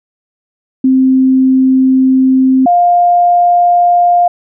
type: tone pair in turn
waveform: sine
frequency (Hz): 261.6 / 703.2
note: C4 / F5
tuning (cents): 0 / +12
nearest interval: octave + perfect fourth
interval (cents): 1712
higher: second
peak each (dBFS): -5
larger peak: neither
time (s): 0.84-2.66 / 2.66-4.28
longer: first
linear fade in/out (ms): 5
effects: none